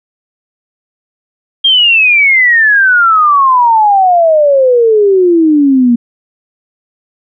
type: exponential sweep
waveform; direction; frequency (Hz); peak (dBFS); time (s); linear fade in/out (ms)
sine; down; 3237 to 233.1; -4; 1.64-5.96; 10
effects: none